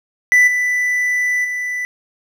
triangle tone with level steps, 1985 Hz, B6, 8 cents sharp, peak -6 / -13 / -18 dBFS, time 0.32-1.85 s, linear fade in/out 0 ms, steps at 0.47 / 1.44 s, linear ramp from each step 10 ms, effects none

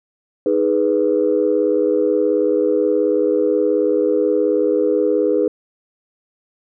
sine chord, G# minor, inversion second, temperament equal, 311.1 / 415.3 / 493.9 Hz, D#4 / G#4 / B4, 0 / 0 / 0 cents, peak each -19 / -17 / -17 dBFS, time 0.46-5.48 s, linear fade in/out 2 ms, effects tanh soft clip ceiling -5 dBFS

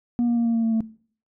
sine tone with pitch steps, 239.4 / 236.7 / 233.9 / 231.2 / 228.6 / 226 / 223.4 Hz, A#3 / A#3 / A#3 / A#3 / A#3 / A3 / A3, +46 / +27 / +6 / -14 / -34 / +47 / +27 cents, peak -16 dBFS, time 0.19-0.806 s, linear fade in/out 0 ms, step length 88 ms, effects noise-tail reverb RT60 0.5 s tail -21 dB re dry + tanh soft clip ceiling -17 dBFS

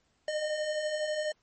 square beating tone pair, 600 / 612 Hz, D5 / D#5, +37 / -29 cents, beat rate 12 Hz, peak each -39 / -31 dBFS, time 0.28-1.32 s, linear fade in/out 2 ms, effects pink hiss -72 dBFS RMS until 1.42 s + MP3 32 kbps

